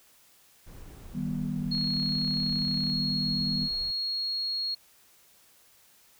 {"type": "noise", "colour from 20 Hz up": "brown", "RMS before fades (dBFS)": -45, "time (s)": [0.66, 3.92], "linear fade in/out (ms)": 20}
{"type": "chord", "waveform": "sine", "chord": "Eb augmented", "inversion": "none", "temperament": "just", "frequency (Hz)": [155.56, 194.45, 243.1], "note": ["Eb3", "G3", "B3"], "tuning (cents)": [0, -14, -27], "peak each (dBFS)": -33, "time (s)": [1.13, 3.69], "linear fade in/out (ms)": 50}
{"type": "tone", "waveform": "sine", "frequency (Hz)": 4300, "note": "C8", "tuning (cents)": 47, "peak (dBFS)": -28, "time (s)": [1.71, 4.75], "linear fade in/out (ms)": 10}
{"type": "click train", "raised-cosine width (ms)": 0.3, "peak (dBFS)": -33, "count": 38, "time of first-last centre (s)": [1.75, 2.899], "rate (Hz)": 32.2}
{"effects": ["white hiss -60 dBFS RMS until 6.19 s"]}